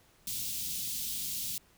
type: band-stop noise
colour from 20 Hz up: white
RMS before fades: -36 dBFS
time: 0.27-1.58 s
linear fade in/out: 2 ms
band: 240 to 3100 Hz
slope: 24 dB/octave
effects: pink hiss -64 dBFS RMS until 1.77 s